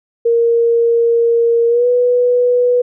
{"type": "tone with pitch glide", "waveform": "sine", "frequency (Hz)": [466.2, 491.1], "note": ["A#4", "B4"], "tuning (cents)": [0, -10], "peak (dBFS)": -9, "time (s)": [0.25, 2.82], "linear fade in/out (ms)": 10, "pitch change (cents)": 90, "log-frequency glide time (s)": [1.68, 1.87], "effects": []}